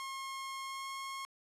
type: tone with pitch glide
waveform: sawtooth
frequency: 1076 to 1082.9 Hz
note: C6 to C#6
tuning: +48 to -41 cents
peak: -36 dBFS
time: 0-1.25 s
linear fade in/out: 0 ms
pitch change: +11 cents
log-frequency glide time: 0.65-0.89 s
effects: low-pass 11000 Hz 12 dB/octave